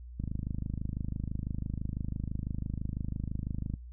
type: click train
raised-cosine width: 5 ms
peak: -22 dBFS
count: 93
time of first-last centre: 0.2-3.738 s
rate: 26 Hz
effects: noise-tail reverb RT60 0.1 s tail -19 dB re dry + added 60 Hz sine -43 dBFS peak until 3.92 s